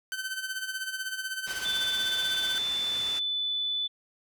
sawtooth tone with tremolo, 1534 Hz, G6, 38 cents flat, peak -26 dBFS, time 0.12-2.58 s, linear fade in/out 0 ms, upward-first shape sine, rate 16 Hz, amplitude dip 65%
white low-pass noise, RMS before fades -41 dBFS, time 1.46-3.2 s, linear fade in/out 20 ms, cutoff 5400 Hz, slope 12 dB/octave
sine tone with pitch glide, 3520 to 3490 Hz, A7 to A7, 0 to -15 cents, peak -27 dBFS, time 1.64-3.88 s, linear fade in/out 20 ms, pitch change -15 cents, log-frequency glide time 2.68-3.51 s
effects none

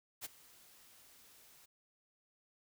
white noise with ADSR envelope, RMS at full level -41 dBFS, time 0.21-1.66 s, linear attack 39 ms, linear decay 21 ms, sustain -21 dB, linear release 10 ms, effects none

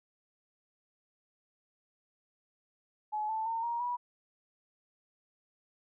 sine tone with pitch steps, 851 / 880 / 910 / 941 / 973 Hz, G#5 / A5 / A#5 / A#5 / B5, +42 / 0 / -42 / +16 / -26 cents, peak -31 dBFS, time 3.12-3.97 s, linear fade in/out 20 ms, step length 170 ms, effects none

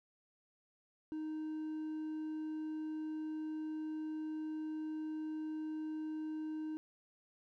triangle tone with hard clipping, 311.1 Hz, D#4, in tune, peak -39 dBFS, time 1.12-6.77 s, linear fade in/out 0 ms, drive 5 dB, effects none

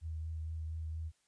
sine tone with vibrato, 79.8 Hz, D#2, 44 cents sharp, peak -37 dBFS, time 0.01-1.12 s, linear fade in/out 50 ms, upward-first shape triangle, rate 4.3 Hz, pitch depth 23 cents each way, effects white hiss -75 dBFS RMS until 1.27 s + resampled to 22050 Hz

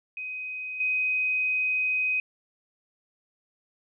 sine tone with level steps, 2513 Hz, D#7, 17 cents sharp, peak -32 / -23 dBFS, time 0.17-2.2 s, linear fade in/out 2 ms, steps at 0.8 s, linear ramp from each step 5 ms, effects none

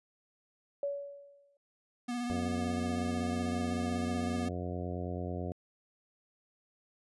sine tone with exponential decay, 566 Hz, C#5, 36 cents sharp, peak -29 dBFS, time 0.83-1.57 s, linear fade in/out 2 ms, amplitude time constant 160 ms
square tone with vibrato, 242.1 Hz, B3, 34 cents flat, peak -34 dBFS, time 2.08-4.49 s, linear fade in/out 10 ms, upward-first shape square, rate 16 Hz, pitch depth 22 cents each way
harmonic tone, 89.2 Hz, F2, 37 cents sharp, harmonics 1 / 2 / 3 / 4 / 5 / 6 / 7 / 8, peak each -38 / -41 / -43 / -44 / -45 / -46 / -46 / -47 dBFS, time 2.3-5.52 s, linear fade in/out 0 ms
effects resampled to 24000 Hz

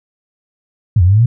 sine exponential two-way sweep, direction down then up, 125.2 to 84 to 125.2 Hz, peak -6 dBFS, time 0.96-1.26 s, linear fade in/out 5 ms, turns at 1.02 s, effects none

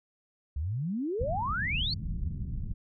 sine exponential sweep, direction up, 66 to 4551 Hz, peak -29 dBFS, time 0.56-1.94 s, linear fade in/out 5 ms
pink low-pass noise, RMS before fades -34 dBFS, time 1.19-2.74 s, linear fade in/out 20 ms, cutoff 180 Hz, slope 24 dB/octave
effects none

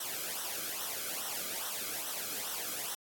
white noise with flanger, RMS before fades -38 dBFS, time 0-2.95 s, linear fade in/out 5 ms, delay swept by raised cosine 0.42 to 1.11 ms, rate 2.4 Hz, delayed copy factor -0.7, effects AAC 64 kbps

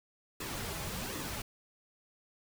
pink noise with flanger, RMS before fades -39 dBFS, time 0.4-1.42 s, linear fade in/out 5 ms, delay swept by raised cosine 1.3 to 4.3 ms, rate 1.3 Hz, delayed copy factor -0.5, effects none

